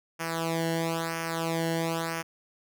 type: tone with flanger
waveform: sawtooth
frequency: 164.81 Hz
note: E3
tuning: in tune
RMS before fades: -30 dBFS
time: 0.19-2.23 s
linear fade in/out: 20 ms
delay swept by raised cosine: 0.25 to 0.82 ms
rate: 1 Hz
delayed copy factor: -0.85
effects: none